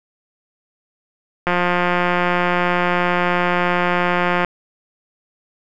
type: click train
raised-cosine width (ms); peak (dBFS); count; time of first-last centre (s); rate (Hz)
0.5; -3; 528; 1.47-4.447; 177
effects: none